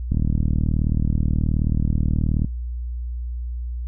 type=click train; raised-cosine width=5 ms; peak=-9 dBFS; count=91; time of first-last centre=0.12-2.446 s; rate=38.7 Hz; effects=noise-tail reverb RT60 0.2 s tail -24 dB re dry + added 60 Hz sine -25 dBFS peak until 3.87 s